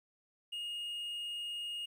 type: tone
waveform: triangle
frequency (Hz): 2856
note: F7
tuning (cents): +38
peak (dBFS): -36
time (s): 0.52-1.86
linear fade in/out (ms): 10
effects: 12-bit